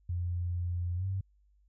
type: tone with pitch glide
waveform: sine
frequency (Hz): 87.8 to 95.75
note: F2 to G2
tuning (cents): +10 to -40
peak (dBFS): -30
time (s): 0.09-1.21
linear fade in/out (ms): 5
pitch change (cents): +150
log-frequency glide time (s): 0.96-1.05
effects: added 50 Hz sine -63 dBFS peak until 1.68 s